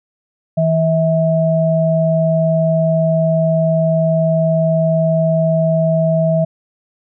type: tone pair together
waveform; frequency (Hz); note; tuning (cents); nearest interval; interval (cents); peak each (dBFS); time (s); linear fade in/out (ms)
sine; 162 / 647.2; E3 / E5; -30 / -32; 2 octaves; 2398; -14; 0.57-6.45; 10
effects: none